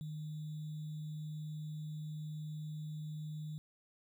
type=tone with sample-and-hold; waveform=sine; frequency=153.5 Hz; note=D#3; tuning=23 cents flat; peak=-40 dBFS; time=0.01-3.58 s; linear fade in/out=0 ms; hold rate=3675 Hz; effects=none